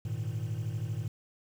triangle chord, Ab suspended second, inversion none, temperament equal, 103.83 / 116.54 / 155.56 Hz, Ab2 / Bb2 / Eb3, 0 / 0 / 0 cents, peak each -33 / -32 / -37 dBFS, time 0.05-1.08 s, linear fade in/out 5 ms, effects tanh soft clip ceiling -24 dBFS + 9-bit

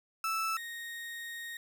35% pulse tone pair in turn, 1317 / 1862.5 Hz, E6 / A#6, -2 / -2 cents, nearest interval tritone, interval 600 cents, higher second, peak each -29 / -38 dBFS, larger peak first, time 0.24-0.57 / 0.57-1.57 s, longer second, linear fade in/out 2 ms, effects none

